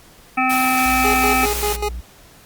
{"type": "harmonic tone", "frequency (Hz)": 258, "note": "C4", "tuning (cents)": -24, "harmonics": [1, 3, 5, 7, 9, 10], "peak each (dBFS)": [-22, -19, -21, -29, -22, -24], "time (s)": [0.37, 1.46], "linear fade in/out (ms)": 10}
{"type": "noise", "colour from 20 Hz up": "white", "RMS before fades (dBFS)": -25, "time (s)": [0.49, 1.77], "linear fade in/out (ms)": 20}
{"type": "tone", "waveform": "triangle", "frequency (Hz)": 59.2, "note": "A#1", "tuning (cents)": 27, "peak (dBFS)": -24, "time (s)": [0.85, 2.01], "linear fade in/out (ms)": 10}
{"type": "tone with tremolo", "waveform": "25% pulse", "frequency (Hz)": 415.3, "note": "G#4", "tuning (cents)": 0, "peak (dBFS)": -15, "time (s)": [1.04, 1.89], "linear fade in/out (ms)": 10, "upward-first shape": "square", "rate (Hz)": 5.1, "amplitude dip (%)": 75}
{"effects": ["pink hiss -47 dBFS RMS until 2.45 s", "Opus 48 kbps"]}